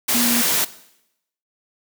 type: tone in noise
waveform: sine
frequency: 238.3 Hz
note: A#3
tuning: 38 cents sharp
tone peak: -20 dBFS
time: 0.14-0.42 s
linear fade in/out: 10 ms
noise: white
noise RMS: -19 dBFS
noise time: 0.08-0.65 s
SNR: -4 dB
effects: noise-tail reverb RT60 0.8 s tail -17 dB re dry + high-pass 150 Hz 12 dB/octave